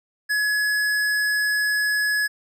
sine tone with tanh clipping, 1692 Hz, G#6, 32 cents sharp, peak -21 dBFS, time 0.29-2.28 s, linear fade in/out 20 ms, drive 18 dB, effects none

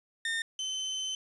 30% pulse tone pair in turn, 1821 / 3063 Hz, A#6 / G7, -41 / -41 cents, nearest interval major sixth, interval 900 cents, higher second, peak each -27 / -29 dBFS, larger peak first, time 0.25-0.42 / 0.59-1.15 s, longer second, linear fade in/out 2 ms, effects resampled to 22050 Hz + 10-bit

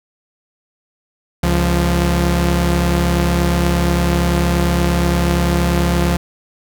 sawtooth tone pair together, 68.67 / 173.8 Hz, C#2 / F3, -16 / -8 cents, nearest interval octave + major third, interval 1608 cents, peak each -12 dBFS, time 1.43-6.17 s, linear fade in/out 5 ms, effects none

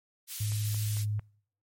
white high-pass noise, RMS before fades -39 dBFS, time 0.27-1.06 s, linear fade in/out 50 ms, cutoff 2700 Hz, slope 12 dB/octave
sine tone with pitch glide, 106 to 105.15 Hz, G#2 to G#2, +36 to +22 cents, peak -28 dBFS, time 0.4-1.2 s, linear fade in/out 10 ms, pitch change -14 cents, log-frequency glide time 0.89-0.98 s
click train, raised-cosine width 0.5 ms, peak -33 dBFS, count 4, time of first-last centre 0.52-1.194 s, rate 4.45 Hz
effects noise-tail reverb RT60 0.6 s tail -26 dB re dry + MP3 64 kbps

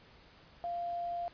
sine tone with quantisation, 694 Hz, F5, 11 cents flat, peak -34 dBFS, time 0.64-1.28 s, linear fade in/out 0 ms, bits 9, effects pink hiss -59 dBFS RMS until 1.33 s + resampled to 11025 Hz

